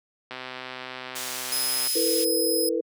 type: click train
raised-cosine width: 0.3 ms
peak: -19 dBFS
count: 201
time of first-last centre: 0.31-1.873 s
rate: 128 Hz
type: band-pass noise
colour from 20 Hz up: pink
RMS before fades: -34 dBFS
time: 1.15-2.25 s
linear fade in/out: 10 ms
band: 3800 to 16000 Hz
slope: 12 dB/octave
type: tone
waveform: 10% pulse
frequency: 5090 Hz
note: D#8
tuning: 39 cents sharp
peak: -19 dBFS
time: 1.52-2.69 s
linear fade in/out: 2 ms
type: chord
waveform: sine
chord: E suspended fourth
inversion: none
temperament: equal with one note detuned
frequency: 329.6 / 451.6 / 493.9 Hz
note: E4 / A4 / B4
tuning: 0 / +45 / 0 cents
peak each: -27 dBFS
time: 1.95-2.81 s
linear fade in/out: 10 ms
effects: high-pass 200 Hz 12 dB/octave